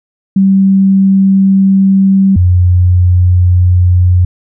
sine tone pair in turn, 193.5 / 89.75 Hz, G3 / F2, -22 / +48 cents, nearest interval octave + minor second, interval 1330 cents, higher first, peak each -4 dBFS, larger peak neither, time 0.36-2.36 / 2.36-4.25 s, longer first, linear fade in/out 5 ms, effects none

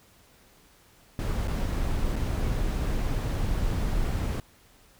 brown noise with dropouts, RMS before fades -27 dBFS, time 1.19-4.4 s, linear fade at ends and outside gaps 1 ms, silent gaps 1.474-1.481 / 2.157-2.163 s, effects pink hiss -58 dBFS RMS until 4.99 s

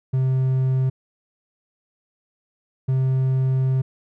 triangle tone pair in turn, 130.81 / 131.33 Hz, C3 / C3, 0 / +7 cents, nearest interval unison, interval 7 cents, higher second, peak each -15 dBFS, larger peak neither, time 0.13-0.9 / 2.88-3.82 s, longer second, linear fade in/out 10 ms, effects none

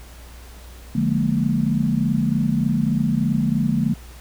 sine chord, Bb dominant seventh, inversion first, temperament just, 145.68 / 174.81 / 209.8 / 233.1 Hz, D3 / F3 / Ab3 / Bb3, -14 / +2 / +18 / 0 cents, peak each -23 / -24 / -22 / -22 dBFS, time 0.95-3.94 s, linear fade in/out 5 ms, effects added 60 Hz sine -39 dBFS peak until 4.2 s + pink hiss -46 dBFS RMS until 4.2 s

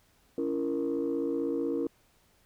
sine chord, A# diminished, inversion first, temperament just, 279.7 / 335.6 / 466.2 Hz, C#4 / E4 / A#4, +16 / +31 / 0 cents, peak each -31 dBFS, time 0.38-1.87 s, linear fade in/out 2 ms, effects tanh soft clip ceiling -22 dBFS + pink hiss -66 dBFS RMS until 2.45 s

